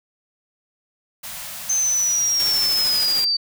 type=band-stop noise; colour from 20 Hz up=white; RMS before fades=-33 dBFS; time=1.23-3.06 s; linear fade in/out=10 ms; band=230 to 530 Hz; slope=96 dB/octave
type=linear sweep; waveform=sine; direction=down; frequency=6272 to 4587 Hz; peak=-17 dBFS; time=1.69-3.37 s; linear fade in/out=10 ms
type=noise with tremolo; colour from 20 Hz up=white; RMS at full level=-27 dBFS; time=2.39-3.25 s; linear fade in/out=10 ms; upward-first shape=sine; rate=13 Hz; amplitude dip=35%
effects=none